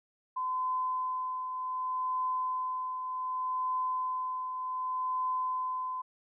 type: tone with tremolo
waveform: sine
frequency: 1021 Hz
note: C6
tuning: 43 cents flat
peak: -28 dBFS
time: 0.36-6.02 s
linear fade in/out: 10 ms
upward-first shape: triangle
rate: 0.66 Hz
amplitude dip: 50%
effects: none